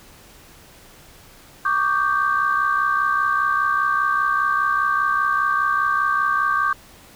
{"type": "tone cluster", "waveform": "sine", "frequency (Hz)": [1127, 1192, 1566], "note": ["C#6", "D6", "G6"], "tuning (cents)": [28, 25, -2], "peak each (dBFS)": -21, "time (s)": [1.65, 6.73], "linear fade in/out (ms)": 5, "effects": ["tanh soft clip ceiling -7 dBFS", "pink hiss -47 dBFS RMS until 7.15 s"]}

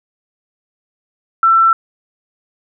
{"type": "tone", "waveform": "sine", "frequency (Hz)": 1340, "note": "E6", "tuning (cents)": 28, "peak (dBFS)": -7, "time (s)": [1.43, 1.73], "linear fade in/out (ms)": 2, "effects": []}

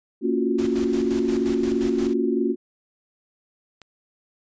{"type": "chord", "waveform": "sine", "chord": "Gb major seventh", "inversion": "first", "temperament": "just", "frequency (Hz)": [231.2, 277.5, 346.9, 370], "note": ["Bb3", "Db4", "F4", "Gb4"], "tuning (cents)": [-14, 2, -12, 0], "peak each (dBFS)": -25, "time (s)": [0.21, 2.56], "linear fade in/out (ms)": 50}
{"type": "noise with tremolo", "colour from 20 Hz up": "pink", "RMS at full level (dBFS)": -36, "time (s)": [0.58, 2.14], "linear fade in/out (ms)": 10, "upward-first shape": "square", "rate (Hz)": 5.7, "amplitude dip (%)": 60}
{"type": "click", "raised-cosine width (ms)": 0.2, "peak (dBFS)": -26, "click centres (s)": 3.817}
{"effects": ["resampled to 16000 Hz"]}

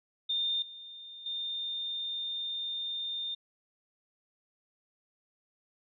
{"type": "tone with level steps", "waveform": "sine", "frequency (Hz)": 3622, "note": "A7", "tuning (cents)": 49, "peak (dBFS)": [-28, -44, -33], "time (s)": [0.29, 3.35], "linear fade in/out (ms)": 10, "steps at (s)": [0.62, 1.26], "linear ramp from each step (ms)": 2, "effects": []}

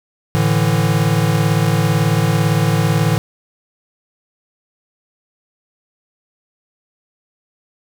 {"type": "chord", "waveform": "square", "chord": "A suspended fourth", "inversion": "none", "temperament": "equal", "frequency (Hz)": [110, 146.83, 164.81], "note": ["A2", "D3", "E3"], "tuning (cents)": [0, 0, 0], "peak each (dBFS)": -18, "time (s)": [0.35, 3.18], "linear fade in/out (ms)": 0, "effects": []}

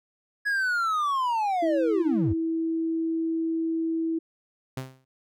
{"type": "linear sweep", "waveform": "triangle", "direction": "down", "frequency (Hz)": [1686, 69.3], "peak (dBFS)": -21, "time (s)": [0.45, 2.34], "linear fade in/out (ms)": 20}
{"type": "tone", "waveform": "sine", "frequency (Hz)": 326.3, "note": "E4", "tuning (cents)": -18, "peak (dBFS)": -24, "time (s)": [1.62, 4.19], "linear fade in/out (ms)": 10}
{"type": "tone with exponential decay", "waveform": "sawtooth", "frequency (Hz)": 130.9, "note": "C3", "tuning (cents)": 1, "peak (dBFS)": -25, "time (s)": [4.77, 5.05], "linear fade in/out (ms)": 5, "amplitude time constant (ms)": 59}
{"effects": []}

